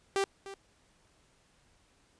sawtooth tone with echo, 392 Hz, G4, in tune, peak -23 dBFS, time 0.16-0.24 s, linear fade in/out 0 ms, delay 300 ms, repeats 1, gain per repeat -15 dB, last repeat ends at 0.54 s, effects pink hiss -67 dBFS RMS until 2.19 s + resampled to 22050 Hz

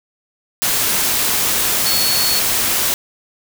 sine tone in noise, 4400 Hz, C#8, 14 cents flat, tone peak -18 dBFS, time 1.86-2.39 s, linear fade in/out 0 ms, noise white, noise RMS -17 dBFS, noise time 0.62-2.94 s, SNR -4 dB, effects none

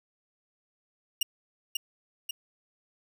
sawtooth tone with echo, 2831 Hz, F7, 23 cents sharp, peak -20 dBFS, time 1.21-1.23 s, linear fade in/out 5 ms, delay 540 ms, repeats 2, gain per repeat -4 dB, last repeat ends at 2.31 s, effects none

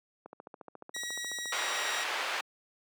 click train, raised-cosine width 1 ms, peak -30 dBFS, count 18, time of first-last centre 0.26-1.457 s, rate 14.2 Hz
15% pulse tone with pitch glide, 1914 to 1897.5 Hz, A#6 to A#6, +45 to +30 cents, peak -29 dBFS, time 0.94-2.04 s, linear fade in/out 10 ms, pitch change -15 cents, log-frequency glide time 1.38-1.79 s
white band-pass noise, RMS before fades -34 dBFS, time 1.52-2.41 s, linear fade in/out 5 ms, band 580 to 2500 Hz, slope 12 dB/octave
effects high-pass 300 Hz 12 dB/octave

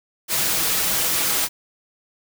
white noise with comb filter, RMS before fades -21 dBFS, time 0.28-1.49 s, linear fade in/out 50 ms, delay 6.2 ms, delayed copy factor +0.5, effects none

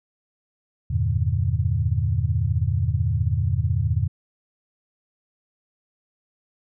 sine chord, E half-diminished seventh, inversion none, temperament equal, 82.41 / 98 / 116.54 / 146.83 Hz, E2 / G2 / Bb2 / D3, 0 / 0 / 0 / 0 cents, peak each -24 / -24 / -24 / -28 dBFS, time 0.9-4.08 s, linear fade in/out 10 ms, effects none

